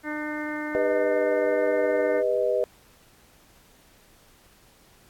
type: harmonic tone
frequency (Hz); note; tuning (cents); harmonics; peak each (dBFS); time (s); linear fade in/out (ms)
301.5; D4; +46; 1 / 2 / 3 / 4 / 5 / 6 / 7; -31 / -37 / -39 / -42 / -37 / -37 / -39; 0.03-2.23; 50
type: chord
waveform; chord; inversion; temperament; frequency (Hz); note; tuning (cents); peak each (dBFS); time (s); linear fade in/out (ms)
sine; G augmented; none; equal with one note detuned; 400 / 493.9 / 622.3; G4 / B4 / D#5; +35 / 0 / 0; -28 / -24 / -25; 0.75-2.64; 0
effects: pink hiss -57 dBFS RMS until 5.09 s + AAC 64 kbps